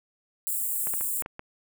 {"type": "high-pass noise", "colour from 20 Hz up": "white", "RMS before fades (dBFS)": -29, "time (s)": [0.47, 1.22], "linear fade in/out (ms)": 0, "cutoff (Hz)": 7400, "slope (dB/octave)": 96}
{"type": "clicks", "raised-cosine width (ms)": 0.5, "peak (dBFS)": -22, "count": 6, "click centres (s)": [0.871, 0.938, 1.01, 1.222, 1.261, 1.394]}
{"effects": []}